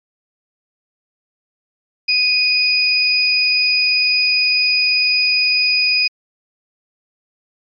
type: tone pair together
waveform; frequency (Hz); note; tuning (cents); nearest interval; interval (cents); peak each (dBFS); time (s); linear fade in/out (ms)
sine; 2483 / 4961; D#7 / D#8; -4 / -6; octave; 1198; -15; 2.08-6.08; 10
effects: MP3 48 kbps